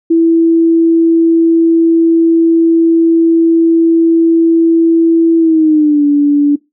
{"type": "tone with pitch glide", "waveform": "sine", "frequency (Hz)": [330.5, 289.4], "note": ["E4", "D4"], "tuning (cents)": [5, -25], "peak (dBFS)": -5, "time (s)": [0.1, 6.56], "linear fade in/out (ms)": 10, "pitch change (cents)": -230, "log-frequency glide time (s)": [5.38, 6.05], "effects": ["noise-tail reverb RT60 0.2 s tail -21 dB re dry"]}